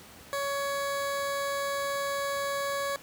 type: tone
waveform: 20% pulse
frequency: 560 Hz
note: C#5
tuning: 18 cents sharp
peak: -24 dBFS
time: 0.33-2.96 s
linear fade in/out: 0 ms
effects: pink hiss -50 dBFS RMS until 3.02 s + high-pass 80 Hz 12 dB/octave